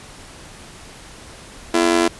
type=tone with amplitude modulation; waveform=sawtooth; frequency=337.3 Hz; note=E4; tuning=40 cents sharp; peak=-6 dBFS; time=1.74-2.08 s; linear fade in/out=5 ms; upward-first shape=sine; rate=90 Hz; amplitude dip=90%; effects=pink hiss -40 dBFS RMS until 2.19 s + resampled to 24000 Hz